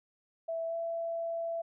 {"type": "tone with pitch glide", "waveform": "sine", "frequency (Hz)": [659.3, 668.1], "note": ["E5", "E5"], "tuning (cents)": [0, 23], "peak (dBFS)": -32, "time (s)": [0.48, 1.62], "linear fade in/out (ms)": 10, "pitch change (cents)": 23, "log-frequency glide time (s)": [0.67, 0.75], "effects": []}